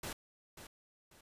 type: noise with echo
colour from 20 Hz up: pink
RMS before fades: -42 dBFS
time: 0.03-0.13 s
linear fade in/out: 5 ms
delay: 540 ms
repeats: 2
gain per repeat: -10 dB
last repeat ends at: 1.21 s
effects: resampled to 32000 Hz